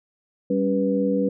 harmonic tone with a mistuned harmonic, 98 Hz, G2, in tune, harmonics 2 / 3 / 4 / 5, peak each -23 / -24 / -34 / -23 dBFS, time 0.5-1.29 s, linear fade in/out 5 ms, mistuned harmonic 3, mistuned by -88 cents, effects none

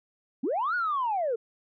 sine linear two-way sweep, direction up then down, 213.1 to 1480 to 432 Hz, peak -24 dBFS, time 0.43-1.36 s, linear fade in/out 10 ms, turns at 0.75 s, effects tanh soft clip ceiling -21 dBFS

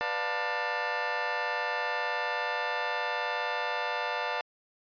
20% pulse chord, B half-diminished seventh, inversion none, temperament just, 493.9 / 592.7 / 711.2 / 889 Hz, B4 / D5 / F5 / A5, 0 / +16 / +31 / +18 cents, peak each -32 / -31 / -31 / -28 dBFS, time 0.01-4.41 s, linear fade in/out 0 ms, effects resampled to 11025 Hz

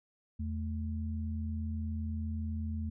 sine tone pair together, 82.41 / 219.2 Hz, E2 / A3, 0 / -6 cents, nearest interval octave + perfect fourth, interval 1694 cents, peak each -34 / -39 dBFS, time 0.39-2.9 s, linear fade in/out 10 ms, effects none

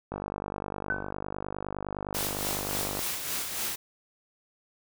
click train, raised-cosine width 1 ms, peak -19 dBFS, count 144, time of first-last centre 0.12-2.991 s, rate 49.8 Hz
sine tone with exponential decay, 1515 Hz, F#6, 40 cents sharp, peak -23 dBFS, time 0.9-1.11 s, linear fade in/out 1 ms, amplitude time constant 44 ms
white noise with tremolo, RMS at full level -31 dBFS, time 2.14-3.76 s, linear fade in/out 10 ms, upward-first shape sine, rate 3.5 Hz, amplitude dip 45%
effects none

